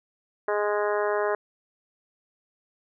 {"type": "harmonic tone", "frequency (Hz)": 207.7, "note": "G#3", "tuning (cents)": 0, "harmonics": [2, 3, 4, 5, 6, 7, 8, 9], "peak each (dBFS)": [-26, -28, -33, -32, -36, -36, -36, -40], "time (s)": [0.48, 1.35], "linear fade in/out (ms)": 2, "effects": []}